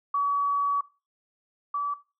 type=tone pair in turn; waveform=sine; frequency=1136 / 1151.2 Hz; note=C#6 / D6; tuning=+42 / -35 cents; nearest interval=unison; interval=23 cents; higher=second; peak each=-22 / -25 dBFS; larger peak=first; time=0.14-0.81 / 1.74-1.94 s; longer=first; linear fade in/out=5 ms; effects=noise-tail reverb RT60 0.3 s tail -18 dB re dry